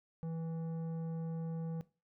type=tone with tanh clipping; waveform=sine; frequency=163.7 Hz; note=E3; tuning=12 cents flat; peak=-39 dBFS; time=0.23-1.81 s; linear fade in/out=0 ms; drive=11 dB; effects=noise-tail reverb RT60 0.3 s tail -18 dB re dry